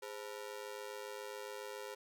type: ring-modulated tone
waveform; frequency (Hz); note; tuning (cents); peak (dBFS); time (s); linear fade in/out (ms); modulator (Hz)
sawtooth; 466.2; A#4; 0; -37; 0.02-1.95; 10; 53.6
effects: none